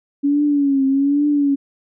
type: tone with vibrato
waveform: sine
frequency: 281 Hz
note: C#4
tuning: 24 cents sharp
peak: -13 dBFS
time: 0.23-1.56 s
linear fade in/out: 20 ms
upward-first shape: triangle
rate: 1.2 Hz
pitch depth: 88 cents each way
effects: none